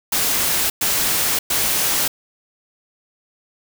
white noise bursts, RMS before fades -19 dBFS, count 3, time 0.12-2.08 s, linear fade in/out 5 ms, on 580 ms, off 110 ms, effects none

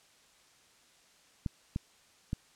clicks, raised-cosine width 5 ms, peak -20 dBFS, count 3, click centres 1.462 / 1.761 / 2.331 s, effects white hiss -63 dBFS RMS until 2.55 s + low-pass 8000 Hz 12 dB/octave

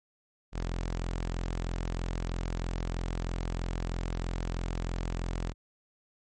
sawtooth tone, 43.11 Hz, F1, 22 cents flat, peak -27 dBFS, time 0.52-5.54 s, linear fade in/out 50 ms, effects MP3 32 kbps

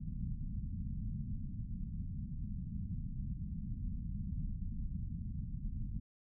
pink low-pass noise, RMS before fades -40 dBFS, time 0-6 s, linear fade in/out 10 ms, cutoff 220 Hz, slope 48 dB/octave, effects none

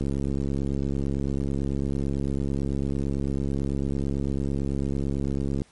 click train, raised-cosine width 3 ms, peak -15 dBFS, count 388, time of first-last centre 0.01-5.619 s, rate 69 Hz, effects pink hiss -58 dBFS RMS until 5.71 s + MP3 48 kbps

